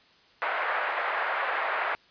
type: band-pass noise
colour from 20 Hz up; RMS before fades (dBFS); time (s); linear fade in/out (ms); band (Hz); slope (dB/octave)
white; -29; 0.42-1.95; 0; 570 to 1900; 24
effects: white hiss -59 dBFS RMS until 2.1 s + resampled to 11025 Hz